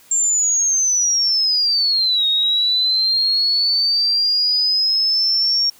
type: linear two-way sweep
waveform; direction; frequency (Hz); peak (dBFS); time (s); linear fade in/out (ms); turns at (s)
sine; down then up; 7400 to 3729 to 5560; -14; 0.11-5.7; 5; 2.27
effects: white hiss -49 dBFS RMS until 5.79 s